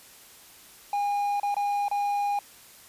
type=tone with dropouts; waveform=triangle; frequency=814 Hz; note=G#5; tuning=35 cents flat; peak=-22 dBFS; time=0.93-2.39 s; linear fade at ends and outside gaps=2 ms; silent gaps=1.399-1.431 / 1.544-1.566 / 1.883-1.913 s; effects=white hiss -51 dBFS RMS until 2.88 s + resampled to 32000 Hz